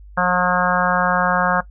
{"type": "harmonic tone", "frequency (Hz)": 180, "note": "F#3", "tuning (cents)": -47, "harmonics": [1, 3, 4, 5, 6, 7, 8, 9], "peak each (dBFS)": [-23, -23, -23, -23, -23, -23, -23, -23], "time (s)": [0.17, 1.61], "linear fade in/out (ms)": 10, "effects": ["noise-tail reverb RT60 0.1 s tail -18 dB re dry", "added 50 Hz sine -38 dBFS peak until 1.7 s"]}